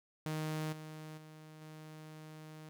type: tone with level steps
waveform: sawtooth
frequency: 155.6 Hz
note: D#3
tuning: in tune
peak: -32 / -42 / -48 / -45 dBFS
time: 0.26-2.69 s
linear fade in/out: 0 ms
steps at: 0.72 / 1.17 / 1.61 s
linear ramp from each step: 10 ms
effects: none